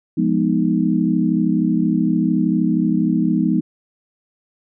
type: chord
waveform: sine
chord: F half-diminished seventh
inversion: none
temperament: equal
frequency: 174.61 / 207.7 / 246.9 / 311.1 Hz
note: F3 / Ab3 / Cb4 / Eb4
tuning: 0 / 0 / 0 / 0 cents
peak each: -20 dBFS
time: 0.17-3.61 s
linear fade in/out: 10 ms
effects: none